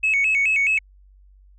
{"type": "tone with vibrato", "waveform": "sine", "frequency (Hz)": 2398, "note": "D7", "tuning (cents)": 36, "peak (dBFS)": -15, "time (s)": [0.03, 0.79], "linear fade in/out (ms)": 10, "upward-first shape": "square", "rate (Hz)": 4.7, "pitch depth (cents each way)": 130, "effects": ["tanh soft clip ceiling -13 dBFS", "added 48 Hz sine -48 dBFS peak until 1.58 s"]}